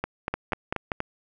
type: two click trains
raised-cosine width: 0.5 ms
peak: -12 / -11 dBFS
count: 5 / 4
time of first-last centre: 0.04-1.004 / 0.34-0.918 s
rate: 4.15 / 5.19 Hz
effects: none